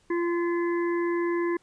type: harmonic tone with a mistuned harmonic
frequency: 344.3 Hz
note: F4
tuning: 25 cents flat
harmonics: 1 / 3 / 5 / 6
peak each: -24 / -34 / -38 / -40 dBFS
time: 0.1-1.57 s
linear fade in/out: 5 ms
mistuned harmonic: 6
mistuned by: -20 cents
effects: pink hiss -64 dBFS RMS until 1.62 s + resampled to 22050 Hz